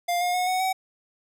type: tone with pitch steps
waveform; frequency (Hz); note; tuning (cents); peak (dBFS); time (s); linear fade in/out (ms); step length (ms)
square; 700 / 713.5 / 727.2 / 741.2 / 755.5; F5 / F5 / F#5 / F#5 / F#5; +4 / +37 / -30 / +3 / +36; -23; 0.08-0.73; 10; 130
effects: none